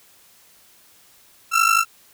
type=ring-modulated tone; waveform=30% pulse; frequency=1344 Hz; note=E6; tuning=33 cents sharp; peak=-9 dBFS; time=1.51-1.85 s; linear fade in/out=50 ms; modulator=25.8 Hz; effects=white hiss -53 dBFS RMS until 2.13 s